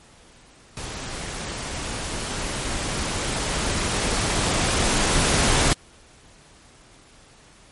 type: noise with level ramp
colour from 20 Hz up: pink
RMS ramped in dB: -33 to -18 dBFS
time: 0.77-5.73 s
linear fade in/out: 0 ms
effects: pink hiss -51 dBFS RMS until 7.71 s + MP3 48 kbps